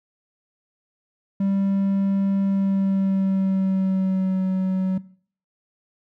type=tone with pitch glide; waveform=triangle; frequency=196 to 187.91 Hz; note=G3 to F#3; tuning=0 to +27 cents; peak=-17 dBFS; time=1.4-4.98 s; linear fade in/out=5 ms; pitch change=-73 cents; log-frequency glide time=2.42-4.42 s; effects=noise-tail reverb RT60 0.5 s tail -19 dB re dry